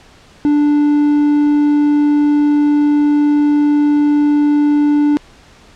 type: tone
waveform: triangle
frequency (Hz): 293.7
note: D4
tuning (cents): 0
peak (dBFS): -7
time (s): 0.45-5.17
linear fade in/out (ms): 0
effects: pink hiss -44 dBFS RMS until 5.75 s + low-pass 6000 Hz 12 dB/octave